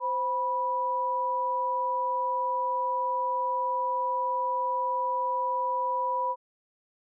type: tone pair together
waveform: sine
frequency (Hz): 520 / 981.6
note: C5 / B5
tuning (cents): -11 / -11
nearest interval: major seventh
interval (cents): 1100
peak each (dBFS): -33 / -26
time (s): 0-6.36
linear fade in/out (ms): 50
effects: none